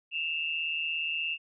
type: tone pair together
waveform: sine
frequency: 2637 / 2794 Hz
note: E7 / F7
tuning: 0 / 0 cents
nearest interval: minor second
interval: 100 cents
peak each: -32 / -32 dBFS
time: 0.11-1.38 s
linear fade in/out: 50 ms
effects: none